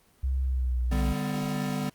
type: tone with pitch glide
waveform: sine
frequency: 65.8 to 61.04 Hz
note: C2 to B1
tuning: +10 to -20 cents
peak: -24 dBFS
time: 0.23-1.13 s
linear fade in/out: 10 ms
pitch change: -130 cents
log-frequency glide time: 0.42-0.83 s
type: chord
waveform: square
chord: G major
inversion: second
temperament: equal with one note detuned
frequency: 146.83 / 196 / 252.4 Hz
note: D3 / G3 / B3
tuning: 0 / 0 / +38 cents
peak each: -33 dBFS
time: 0.91-1.9 s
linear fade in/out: 10 ms
effects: pink hiss -62 dBFS RMS until 1.94 s + Opus 24 kbps